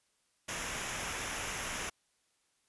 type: noise with comb filter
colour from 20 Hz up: pink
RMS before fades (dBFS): -38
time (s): 0.48-1.9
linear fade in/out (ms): 10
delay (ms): 0.23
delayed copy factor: -0.6
effects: white hiss -75 dBFS RMS until 2.68 s + resampled to 24000 Hz